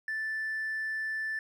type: tone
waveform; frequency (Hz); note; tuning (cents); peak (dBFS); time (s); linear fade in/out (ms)
triangle; 1760; A6; 0; -28; 0.08-1.39; 2
effects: tanh soft clip ceiling -27 dBFS